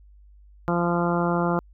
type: harmonic tone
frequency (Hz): 172.8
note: F3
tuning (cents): -18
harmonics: 1 / 2 / 3 / 4 / 5 / 6 / 7 / 8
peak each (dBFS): -24 / -27 / -29 / -30 / -31 / -32 / -32 / -33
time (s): 0.68-1.59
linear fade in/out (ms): 0
effects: added 50 Hz sine -48 dBFS peak until 1.73 s